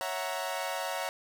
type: chord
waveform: sawtooth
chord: F# dominant seventh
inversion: second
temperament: equal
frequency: 554.4 / 659.3 / 740 / 932.3 Hz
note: C#5 / E5 / F#5 / A#5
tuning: 0 / 0 / 0 / 0 cents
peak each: -34 dBFS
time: 0.01-1.09 s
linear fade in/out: 0 ms
effects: none